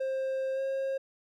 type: tone with pitch glide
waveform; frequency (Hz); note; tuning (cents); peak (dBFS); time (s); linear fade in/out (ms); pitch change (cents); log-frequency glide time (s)
triangle; 530 to 538; C5 to C5; +22 to +48; -27; 0-0.98; 10; +26; 0.54-0.6
effects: none